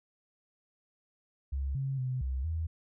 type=tone with pitch steps; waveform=sine; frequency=68.3 / 135.3 / 128.2 / 65.3 / 81.1 Hz; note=C#2 / C#3 / C3 / C2 / E2; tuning=-25 / -42 / -35 / -3 / -28 cents; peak=-30 dBFS; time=1.52-2.67 s; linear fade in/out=10 ms; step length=230 ms; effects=none